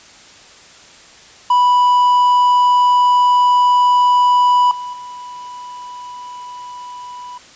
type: tone with level steps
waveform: triangle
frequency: 986 Hz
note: B5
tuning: 3 cents flat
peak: -7 / -22 / -27 dBFS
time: 1.5-7.38 s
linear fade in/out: 5 ms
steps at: 4.71 / 4.93 s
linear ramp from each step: 2 ms
effects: white hiss -42 dBFS RMS until 7.55 s + resampled to 16000 Hz